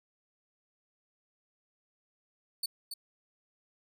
sawtooth tone with echo, 4490 Hz, C#8, 21 cents sharp, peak -28 dBFS, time 2.63-2.66 s, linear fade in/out 5 ms, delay 280 ms, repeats 1, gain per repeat -7 dB, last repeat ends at 2.94 s, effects none

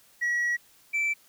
sine tone pair in turn, 1921 / 2328 Hz, B6 / D7, -48 / -16 cents, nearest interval minor third, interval 332 cents, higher second, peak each -21 / -21 dBFS, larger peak neither, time 0.21-0.57 / 0.93-1.14 s, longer first, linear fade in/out 20 ms, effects tanh soft clip ceiling -23 dBFS + white hiss -59 dBFS RMS until 1.28 s

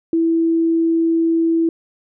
sine tone, 329.6 Hz, E4, in tune, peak -13 dBFS, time 0.13-1.69 s, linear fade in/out 2 ms, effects none

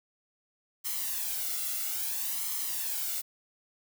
blue noise with flanger, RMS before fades -33 dBFS, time 0.84-3.22 s, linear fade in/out 20 ms, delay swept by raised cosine 0.96 to 1.48 ms, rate 0.6 Hz, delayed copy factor +0.7, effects none

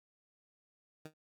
15% pulse tone with exponential decay, 155.6 Hz, D#3, in tune, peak -36 dBFS, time 1.05-1.14 s, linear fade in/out 5 ms, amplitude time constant 18 ms, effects none

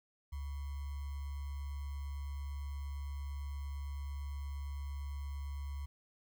sine tone with sample-and-hold, 70.6 Hz, C#2, 32 cents sharp, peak -38 dBFS, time 0.32-5.86 s, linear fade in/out 10 ms, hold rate 1050 Hz, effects none

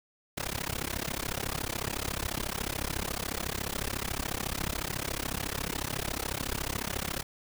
pink noise with amplitude modulation, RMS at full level -30 dBFS, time 0.37-7.23 s, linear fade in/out 10 ms, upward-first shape sine, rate 34 Hz, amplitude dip 100%, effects none

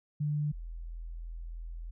sine tone pair in turn, 148.4 / 41.64 Hz, D3 / E1, +18 / +18 cents, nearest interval octave + minor seventh, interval 2200 cents, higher first, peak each -28 / -38 dBFS, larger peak first, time 0.2-0.52 / 0.52-1.91 s, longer second, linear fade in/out 10 ms, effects none

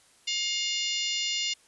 harmonic tone, 710 Hz, F5, 28 cents sharp, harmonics 3 / 4 / 5 / 6 / 7 / 8 / 9 / 10, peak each -36 / -31 / -34 / -37 / -36 / -39 / -45 / -38 dBFS, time 0.27-1.54 s, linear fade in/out 10 ms, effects white hiss -60 dBFS RMS until 1.67 s + resampled to 24000 Hz

